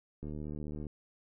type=click train; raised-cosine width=3 ms; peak=-29 dBFS; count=49; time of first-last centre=0.23-0.867 s; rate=75.3 Hz; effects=none